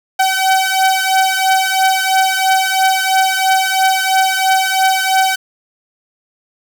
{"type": "beating tone pair", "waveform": "sawtooth", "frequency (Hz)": [761, 764], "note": ["F#5", "G5"], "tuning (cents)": [48, -45], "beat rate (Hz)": 3, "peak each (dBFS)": [-10, -11], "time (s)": [0.19, 5.36], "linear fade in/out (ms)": 10, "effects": ["7-bit"]}